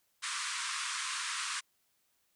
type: band-pass noise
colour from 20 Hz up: pink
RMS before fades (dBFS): -37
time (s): 0.22-1.61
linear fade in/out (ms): 20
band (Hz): 1000 to 9800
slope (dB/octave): 96
effects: white hiss -75 dBFS RMS until 2.35 s